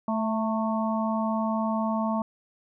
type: harmonic tone with a mistuned harmonic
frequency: 220 Hz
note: A3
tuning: in tune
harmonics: 1 / 3 / 4 / 5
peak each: -26 / -31 / -32 / -33 dBFS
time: 0.08-2.22 s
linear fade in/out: 2 ms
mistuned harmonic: 4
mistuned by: +35 cents
effects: none